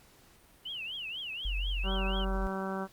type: tone with vibrato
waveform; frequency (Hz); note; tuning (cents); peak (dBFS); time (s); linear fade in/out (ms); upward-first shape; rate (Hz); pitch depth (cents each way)
sine; 2900; F#7; -35; -36; 0.65-2.25; 10; triangle; 4.1; 250
type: tone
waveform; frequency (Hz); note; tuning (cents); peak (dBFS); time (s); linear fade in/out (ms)
sine; 46; F#1; -9; -30; 1.45-2.47; 0
type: harmonic tone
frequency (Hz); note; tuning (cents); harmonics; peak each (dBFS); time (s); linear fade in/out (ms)
191.9; G3; -37; 1 / 2 / 3 / 4 / 5 / 6 / 7 / 8; -36 / -39 / -41 / -42 / -43 / -44 / -44 / -45; 1.83-2.88; 50
effects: pink hiss -60 dBFS RMS until 2.92 s + Opus 48 kbps